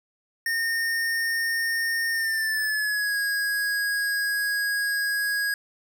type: tone with pitch glide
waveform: square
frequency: 1831 to 1650.2 Hz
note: A#6 to G#6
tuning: -32 to -12 cents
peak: -24 dBFS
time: 0.46-5.54 s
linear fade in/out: 2 ms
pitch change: -180 cents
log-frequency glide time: 2.11-3.17 s
effects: none